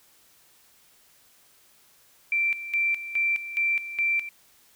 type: tone with tremolo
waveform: sine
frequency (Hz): 2349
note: D7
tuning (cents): 0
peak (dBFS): -21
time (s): 2.32-4.29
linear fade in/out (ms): 2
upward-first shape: square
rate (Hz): 2.4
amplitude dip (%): 75
effects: white hiss -59 dBFS RMS until 4.75 s